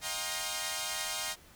5% pulse tone cluster, 625 / 713 / 798 / 939 / 1064 Hz, D#5 / F5 / G5 / A#5 / C6, +8 / +36 / +31 / +12 / +29 cents, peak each -29 dBFS, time 0.01-1.36 s, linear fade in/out 50 ms, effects pink hiss -57 dBFS RMS until 1.55 s

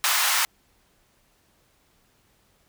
pink high-pass noise, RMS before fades -22 dBFS, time 0.04-0.45 s, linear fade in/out 0 ms, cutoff 940 Hz, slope 24 dB/octave, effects pink hiss -64 dBFS RMS until 2.68 s

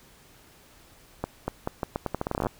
accelerating click train, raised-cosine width 1 ms, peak -13 dBFS, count 18, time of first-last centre 1.24-2.468 s, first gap 240 ms, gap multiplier 0.81, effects pink hiss -55 dBFS RMS until 2.59 s

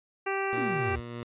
harmonic tone, 390.1 Hz, G4, 8 cents flat, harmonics 1 / 2 / 3 / 4 / 5 / 6 / 7, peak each -31 / -34 / -36 / -37 / -38 / -39 / -39 dBFS, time 0.26-0.96 s, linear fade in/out 10 ms
15% pulse tone with tremolo, 119 Hz, A#2, 36 cents sharp, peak -29 dBFS, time 0.53-1.23 s, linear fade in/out 0 ms, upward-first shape sine, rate 3.3 Hz, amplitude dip 30%
sine exponential sweep, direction down, 314.5 to 67.1 Hz, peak -32 dBFS, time 0.57-1 s, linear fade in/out 5 ms
effects resampled to 8000 Hz

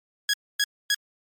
15% pulse tone bursts, 1661.2 Hz, G#6, in tune, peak -13 dBFS, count 3, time 0.29-0.945 s, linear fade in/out 2 ms, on 45 ms, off 260 ms, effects MP3 64 kbps

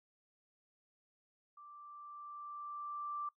sine tone with level ramp, 1174.7 Hz, D6, in tune, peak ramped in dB -53 to -37 dBFS, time 1.57-3.29 s, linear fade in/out 5 ms, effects noise-tail reverb RT60 0.1 s tail -20 dB re dry

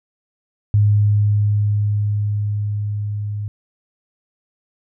sine tone with level ramp, 103.83 Hz, G#2, in tune, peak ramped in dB -10 to -22 dBFS, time 0.74-3.48 s, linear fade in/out 0 ms, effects none

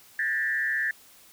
sine tone with frequency modulation, 1766 Hz, A6, 6 cents sharp, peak -24 dBFS, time 0.19-0.91 s, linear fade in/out 2 ms, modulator 135 Hz, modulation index 0.92, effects white hiss -54 dBFS RMS until 1.32 s

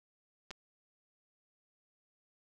clicks, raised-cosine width 0.2 ms, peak -27 dBFS, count 2, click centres 0.507 / 0.512 s, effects none

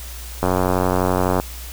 click train, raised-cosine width 1 ms, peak -4 dBFS, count 90, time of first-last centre 0.43-1.399 s, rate 91.8 Hz, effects added 60 Hz sine -32 dBFS peak until 1.72 s + white hiss -37 dBFS RMS until 1.72 s

